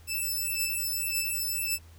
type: beating tone pair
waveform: 5% pulse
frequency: 2637 / 2638.8 Hz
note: E7 / E7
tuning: 0 / +1 cents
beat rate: 1.8 Hz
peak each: -22 dBFS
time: 0.07-1.79 s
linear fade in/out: 50 ms
effects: added 82 Hz sine -49 dBFS peak until 1.98 s + pink hiss -59 dBFS RMS until 1.98 s